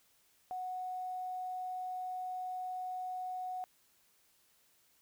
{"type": "tone with quantisation", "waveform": "sine", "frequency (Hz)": 737, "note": "F#5", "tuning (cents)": -7, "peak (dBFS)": -37, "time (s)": [0.51, 3.64], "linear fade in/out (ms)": 0, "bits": 11, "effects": ["white hiss -70 dBFS RMS until 5.01 s"]}